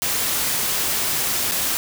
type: noise with dropouts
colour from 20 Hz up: white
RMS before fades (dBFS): -22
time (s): 0.02-1.77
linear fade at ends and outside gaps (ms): 0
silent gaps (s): 1.512-1.519
effects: none